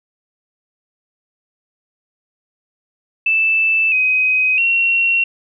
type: tone with pitch steps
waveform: sine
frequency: 2641 / 2519 / 2732 Hz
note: E7 / D#7 / F7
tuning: +3 / +21 / -39 cents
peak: -12 dBFS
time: 3.26-5.24 s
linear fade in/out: 5 ms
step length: 660 ms
effects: none